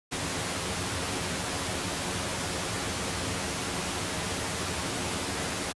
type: noise with comb filter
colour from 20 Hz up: pink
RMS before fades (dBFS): -31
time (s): 0.11-5.73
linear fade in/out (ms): 20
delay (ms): 11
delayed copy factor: +0.5
effects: high-pass 80 Hz 12 dB/octave + resampled to 24000 Hz